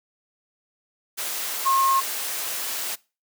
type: tone in noise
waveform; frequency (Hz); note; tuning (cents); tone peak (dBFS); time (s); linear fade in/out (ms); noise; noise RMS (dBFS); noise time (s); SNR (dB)
sine; 1075; C6; +47; -17; 1.65-2.01; 20; white; -29; 1.17-2.96; +9
effects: noise-tail reverb RT60 0.3 s tail -22 dB re dry + high-pass 400 Hz 12 dB/octave

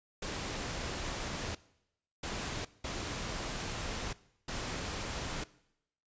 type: noise bursts at uneven times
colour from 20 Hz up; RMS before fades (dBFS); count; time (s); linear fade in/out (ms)
pink; -38; 4; 0.22-1.55 / 2.23-2.65 / 2.84-4.13 / 4.48-5.44; 5
effects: noise-tail reverb RT60 0.8 s tail -20 dB re dry + resampled to 16000 Hz

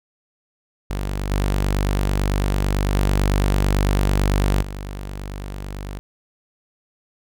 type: tone with level steps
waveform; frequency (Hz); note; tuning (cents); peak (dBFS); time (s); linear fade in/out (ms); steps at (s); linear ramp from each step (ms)
sawtooth; 49; G1; 0; -19 / -14 / -12 / -25; 0.9-5.99; 0; 1.3 / 2.94 / 4.62; 5
effects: none

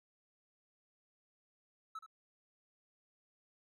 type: tone with echo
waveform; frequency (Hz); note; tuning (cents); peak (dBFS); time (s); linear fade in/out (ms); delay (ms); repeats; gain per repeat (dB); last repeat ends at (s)
triangle; 1304; E6; -19; -40; 1.95-1.99; 5; 73; 1; -10; 2.063
effects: none

